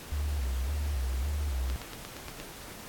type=tone with vibrato; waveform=sine; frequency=68.2 Hz; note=C#2; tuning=28 cents flat; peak=-28 dBFS; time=0.12-1.76 s; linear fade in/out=0 ms; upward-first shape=square; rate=1.8 Hz; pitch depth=110 cents each way
type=click train; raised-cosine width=0.2 ms; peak=-23 dBFS; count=7; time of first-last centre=1.7-2.4 s; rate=8.57 Hz
effects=pink hiss -45 dBFS RMS until 2.88 s + AAC 64 kbps